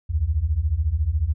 sine beating tone pair, 68.7 / 82.7 Hz, C#2 / E2, -15 / +6 cents, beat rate 14 Hz, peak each -23 / -21 dBFS, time 0.09-1.34 s, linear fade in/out 20 ms, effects none

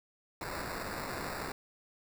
blue noise with sample-and-hold, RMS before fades -39 dBFS, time 0.41-1.52 s, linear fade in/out 2 ms, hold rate 3150 Hz, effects none

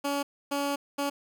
15% pulse tone bursts at uneven times, 283 Hz, C#4, 36 cents sharp, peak -21 dBFS, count 3, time 0.04-0.23 / 0.51-0.76 / 0.98-1.1 s, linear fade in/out 10 ms, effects none

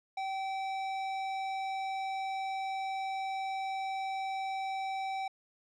square tone, 771 Hz, G5, 29 cents flat, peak -34 dBFS, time 0.17-5.28 s, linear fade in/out 5 ms, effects low-pass 4000 Hz 12 dB/octave

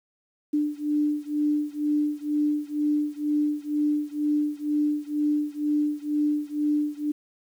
sine beating tone pair, 296.3 / 298.4 Hz, D4 / D4, +15 / +28 cents, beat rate 2.1 Hz, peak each -25 / -26 dBFS, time 0.53-7.12 s, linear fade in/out 10 ms, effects 9-bit

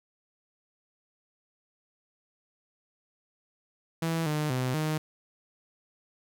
sawtooth tone with pitch steps, 164.2 / 151.5 / 127.9 / 155 Hz, E3 / D#3 / C3 / D#3, -6 / -46 / -39 / -6 cents, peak -23 dBFS, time 4.02-4.98 s, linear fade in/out 5 ms, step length 240 ms, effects none

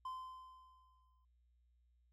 triangle tone with exponential decay, 1032 Hz, C6, 24 cents flat, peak -39 dBFS, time 0.05-1.25 s, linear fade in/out 5 ms, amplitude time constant 260 ms, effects added 60 Hz sine -70 dBFS peak until 2.12 s

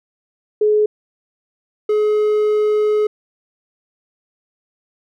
sine / triangle tone pair in turn, 423.7 / 423.7 Hz, G#4 / G#4, +35 / +35 cents, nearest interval unison, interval 0 cents, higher neither, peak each -11 dBFS, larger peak neither, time 0.61-0.86 / 1.89-3.07 s, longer second, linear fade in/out 5 ms, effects none

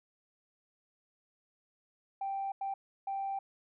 sine tone bursts at uneven times, 784 Hz, G5, in tune, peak -32 dBFS, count 3, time 2.21-2.52 / 2.61-2.74 / 3.07-3.39 s, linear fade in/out 5 ms, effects tanh soft clip ceiling -29 dBFS

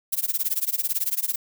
violet noise with tremolo, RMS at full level -22 dBFS, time 0.12-1.36 s, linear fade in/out 10 ms, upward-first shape sine, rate 18 Hz, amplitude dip 95%, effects none

